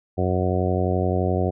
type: harmonic tone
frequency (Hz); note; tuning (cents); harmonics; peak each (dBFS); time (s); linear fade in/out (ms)
91.6; F#2; -17; 1 / 2 / 3 / 4 / 5 / 6 / 7 / 8; -23 / -27 / -30 / -27 / -29 / -30 / -30 / -30; 0.17-1.51; 20
effects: none